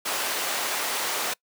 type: high-pass noise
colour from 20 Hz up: pink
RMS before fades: -28 dBFS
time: 0.05-1.34 s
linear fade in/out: 10 ms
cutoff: 600 Hz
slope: 12 dB/octave
effects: noise-tail reverb RT60 0.1 s tail -24 dB re dry